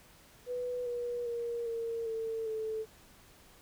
sine tone with pitch steps, 493.9 / 482.3 / 471.1 / 460 / 449.3 / 438.7 Hz, B4 / B4 / A#4 / A#4 / A4 / A4, 0 / -41 / +18 / -23 / +36 / -5 cents, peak -33 dBFS, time 0.46-2.86 s, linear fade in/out 50 ms, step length 400 ms, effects pink hiss -59 dBFS RMS until 3.61 s

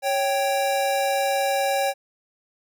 square tone pair together, 554 / 783.5 Hz, C#5 / G5, -1 / -1 cents, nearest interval tritone, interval 600 cents, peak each -24 dBFS, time 0.02-1.94 s, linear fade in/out 50 ms, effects none

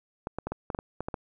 clicks, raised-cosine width 1 ms, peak -18 dBFS, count 10, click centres 0.271 / 0.386 / 0.47 / 0.52 / 0.702 / 0.748 / 0.789 / 1.006 / 1.085 / 1.142 s, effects none

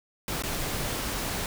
pink noise with dropouts, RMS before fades -31 dBFS, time 0.28-1.46 s, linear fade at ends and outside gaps 1 ms, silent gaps 0.423-0.436 s, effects none

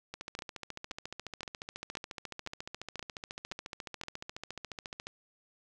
two click trains, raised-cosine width 0.2 ms, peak -23 / -21 dBFS, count 71 / 8, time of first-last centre 0.14-5.07 / 0.39-4.036 s, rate 14.2 / 1.92 Hz, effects none

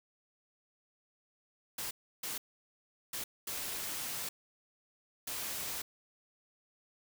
white noise bursts at uneven times, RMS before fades -39 dBFS, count 5, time 1.78-1.91 / 2.23-2.38 / 3.13-3.24 / 3.47-4.29 / 5.27-5.82 s, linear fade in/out 5 ms, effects none

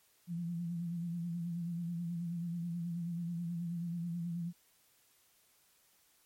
sine tone with vibrato, 170.9 Hz, F3, 37 cents flat, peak -35 dBFS, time 0.27-4.53 s, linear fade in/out 50 ms, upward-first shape sine, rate 9.3 Hz, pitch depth 47 cents each way, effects white hiss -69 dBFS RMS until 6.25 s + MP3 64 kbps

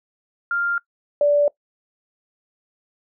sine tone pair in turn, 1396.9 / 581.9 Hz, F6 / D5, 0 / -16 cents, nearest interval octave + minor third, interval 1516 cents, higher first, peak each -19 / -13 dBFS, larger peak second, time 0.51-0.78 / 1.21-1.48 s, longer neither, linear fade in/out 2 ms, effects noise-tail reverb RT60 0.1 s tail -21 dB re dry

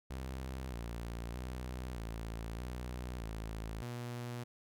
sawtooth tone with pitch steps, 65.1 / 58.1 / 62.7 / 56.2 / 61.8 / 54.8 / 120.7 Hz, C2 / A#1 / B1 / A1 / B1 / A1 / B2, -8 / -5 / +27 / +37 / +2 / -6 / -39 cents, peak -36 dBFS, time 0.1-4.44 s, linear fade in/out 10 ms, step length 620 ms, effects none

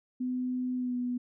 sine tone with pitch glide, 252.2 to 246.6 Hz, B3 to B3, +36 to -2 cents, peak -29 dBFS, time 0.2-1.18 s, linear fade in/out 10 ms, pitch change -38 cents, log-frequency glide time 0.75-0.96 s, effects none

